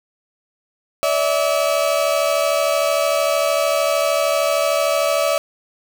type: tone pair together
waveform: 35% pulse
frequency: 575 / 648.2 Hz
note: D5 / E5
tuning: -37 / -29 cents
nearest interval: major second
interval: 208 cents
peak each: -17 dBFS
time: 1.03-5.38 s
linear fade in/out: 0 ms
effects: none